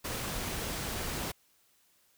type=noise; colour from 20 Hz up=pink; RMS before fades=-36 dBFS; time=0.04-1.32 s; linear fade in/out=10 ms; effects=white hiss -68 dBFS RMS until 2.17 s